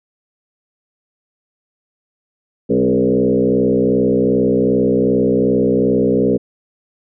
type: tone with frequency modulation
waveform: sine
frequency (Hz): 340.1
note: F4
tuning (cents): -46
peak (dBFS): -11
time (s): 2.69-6.38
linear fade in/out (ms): 20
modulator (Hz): 62.6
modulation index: 2.7
effects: none